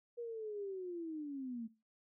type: linear sweep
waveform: sine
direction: down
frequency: 480 to 220.9 Hz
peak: -40 dBFS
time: 0.17-1.68 s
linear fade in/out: 20 ms
effects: noise-tail reverb RT60 0.3 s tail -19 dB re dry